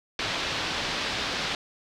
white low-pass noise, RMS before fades -30 dBFS, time 0.19-1.55 s, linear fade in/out 2 ms, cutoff 4500 Hz, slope 24 dB/octave, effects none

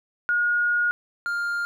sine / triangle tone pair in turn, 1437 / 1403.4 Hz, F6 / F6, +49 / +8 cents, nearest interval unison, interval 41 cents, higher first, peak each -19 / -22 dBFS, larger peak first, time 0.29-0.91 / 1.26-1.65 s, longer first, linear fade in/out 0 ms, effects none

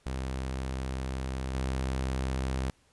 sawtooth tone with level steps, 65.41 Hz, C2, in tune, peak -28 / -25 dBFS, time 0.06-2.7 s, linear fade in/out 0 ms, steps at 1.54 s, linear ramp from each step 10 ms, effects pink hiss -66 dBFS RMS until 2.92 s + resampled to 24000 Hz

